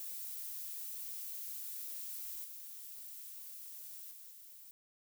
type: noise with level steps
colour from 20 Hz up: violet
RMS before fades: -44 / -49 / -53 / -55 dBFS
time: 0-4.71 s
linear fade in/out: 0 ms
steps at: 2.44 / 4.11 / 4.31 s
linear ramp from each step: 5 ms
effects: none